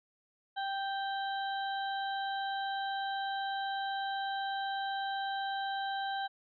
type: harmonic tone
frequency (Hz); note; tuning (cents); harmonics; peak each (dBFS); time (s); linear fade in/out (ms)
784; G5; 0; 1 / 2 / 4 / 5; -34 / -40 / -46 / -45; 0.56-6.28; 20
effects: none